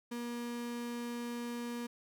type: tone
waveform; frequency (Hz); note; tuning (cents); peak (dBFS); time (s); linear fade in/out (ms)
35% pulse; 238.5; A#3; +40; -36; 0.11-1.87; 10
effects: none